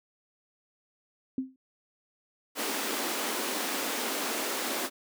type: tone with exponential decay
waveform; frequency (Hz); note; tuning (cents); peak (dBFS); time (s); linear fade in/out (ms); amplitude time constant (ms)
sine; 261.6; C4; 0; -24; 1.38-1.56; 2; 38
type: high-pass noise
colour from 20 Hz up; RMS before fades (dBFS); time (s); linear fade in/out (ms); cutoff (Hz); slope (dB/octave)
pink; -32; 2.55-4.9; 50; 230; 48
effects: none